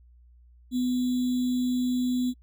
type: tone with sample-and-hold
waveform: sine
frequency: 250 Hz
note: B3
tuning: 21 cents sharp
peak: -23 dBFS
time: 0.71-2.34 s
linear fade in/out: 50 ms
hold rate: 3675 Hz
effects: noise-tail reverb RT60 0.1 s tail -26 dB re dry + added 60 Hz sine -52 dBFS peak until 2.42 s